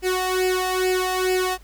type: tone with flanger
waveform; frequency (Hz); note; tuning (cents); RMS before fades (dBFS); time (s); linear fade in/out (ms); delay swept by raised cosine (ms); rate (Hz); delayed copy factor
sawtooth; 370; F#4; 0; -22; 0.02-1.58; 50; 0.4 to 1.13; 2.3; +0.8
effects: added 50 Hz sine -44 dBFS peak until 1.63 s + pink hiss -55 dBFS RMS until 1.63 s